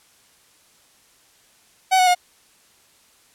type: tone with pitch steps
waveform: 45% pulse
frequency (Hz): 754 / 736 / 718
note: F#5 / F#5 / F5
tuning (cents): +32 / -9 / +48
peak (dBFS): -13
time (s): 1.91-2.15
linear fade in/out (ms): 20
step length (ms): 80
effects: white hiss -56 dBFS RMS until 3.34 s + low-pass 11000 Hz 12 dB/octave